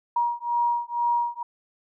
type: beating tone pair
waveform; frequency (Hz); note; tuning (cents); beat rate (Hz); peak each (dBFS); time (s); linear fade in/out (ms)
sine; 950 / 952.1; A#5 / A#5; +33 / +36; 2.1; -25; 0.16-1.43; 5
effects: none